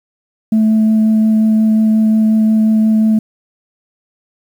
sine tone with vibrato, 218.5 Hz, A3, 12 cents flat, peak -6 dBFS, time 0.52-3.19 s, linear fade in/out 5 ms, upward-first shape sine, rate 5.6 Hz, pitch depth 8 cents each way, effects tanh soft clip ceiling -6 dBFS + 7-bit

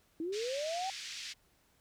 sine linear sweep, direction up, 311.1 to 784 Hz, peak -34 dBFS, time 0.2-0.9 s, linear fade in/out 2 ms
white band-pass noise, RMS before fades -44 dBFS, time 0.32-1.34 s, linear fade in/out 20 ms, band 1900 to 5800 Hz, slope 24 dB/octave
effects pink hiss -70 dBFS RMS until 1.8 s

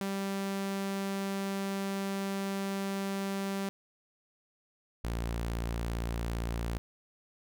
sawtooth tone pair in turn, 196 / 57.59 Hz, G3 / A#1, 0 / -20 cents, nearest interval octave + major sixth, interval 2120 cents, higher first, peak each -28 dBFS, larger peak neither, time 0.01-3.69 / 5.04-6.78 s, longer first, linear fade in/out 0 ms, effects none

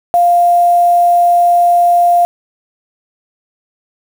sine tone with quantisation, 698.5 Hz, F5, in tune, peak -6 dBFS, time 0.14-2.25 s, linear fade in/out 0 ms, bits 5, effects none

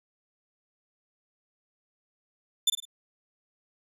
sawtooth tone with echo, 3536 Hz, A7, 8 cents sharp, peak -16 dBFS, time 2.67-2.7 s, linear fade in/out 5 ms, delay 51 ms, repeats 3, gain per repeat -8 dB, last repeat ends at 2.853 s, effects resampled to 32000 Hz

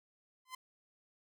sawtooth tone with exponential growth, 1029 Hz, C6, 29 cents flat, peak -36 dBFS, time 0.45-0.55 s, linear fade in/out 5 ms, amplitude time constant 21 ms, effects none

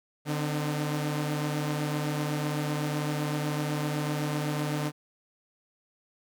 sawtooth tone cluster, 148.6 / 259.1 / 305.1 Hz, D3 / C4 / D#4, +21 / -17 / -34 cents, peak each -25 / -33 / -33 dBFS, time 0.25-4.92 s, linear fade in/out 50 ms, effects none

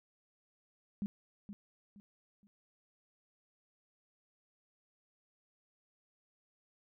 sine tone with echo, 202.8 Hz, G#3, 41 cents flat, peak -33 dBFS, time 1.02-1.06 s, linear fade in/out 0 ms, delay 470 ms, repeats 3, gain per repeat -10 dB, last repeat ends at 2.47 s, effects none

